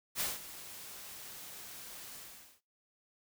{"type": "noise with ADSR envelope", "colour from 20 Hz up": "white", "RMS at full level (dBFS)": -33, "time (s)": [0.15, 2.61], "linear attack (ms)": 55, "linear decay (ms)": 180, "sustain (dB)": -15, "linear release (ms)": 460, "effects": ["noise-tail reverb RT60 0.3 s tail -23 dB re dry"]}